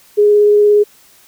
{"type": "tone with vibrato", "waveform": "sine", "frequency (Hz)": 415.3, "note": "G#4", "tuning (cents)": 0, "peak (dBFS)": -6, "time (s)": [0.17, 0.84], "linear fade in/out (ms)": 20, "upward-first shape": "sine", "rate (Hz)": 17, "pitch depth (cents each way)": 8, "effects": ["white hiss -47 dBFS RMS until 1.27 s"]}